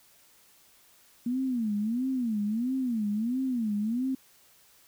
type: tone with vibrato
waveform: sine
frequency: 233.1 Hz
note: A#3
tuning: in tune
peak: -26 dBFS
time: 1.26-4.15 s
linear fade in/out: 5 ms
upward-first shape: sine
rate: 1.5 Hz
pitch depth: 220 cents each way
effects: white hiss -60 dBFS RMS until 4.87 s